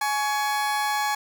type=tone pair together; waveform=30% pulse; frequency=841 / 1121.5 Hz; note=G#5 / C#6; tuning=+22 / +20 cents; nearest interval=perfect fourth; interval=498 cents; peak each=-21 / -27 dBFS; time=0.01-1.15 s; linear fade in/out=5 ms; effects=none